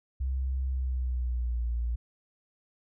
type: tone with pitch glide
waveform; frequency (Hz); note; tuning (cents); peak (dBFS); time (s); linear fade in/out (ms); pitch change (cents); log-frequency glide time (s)
sine; 65.5 to 58.69; C2 to A#1; +2 to +12; -27; 0.2-1.96; 10; -190; 0.68-1.65
effects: none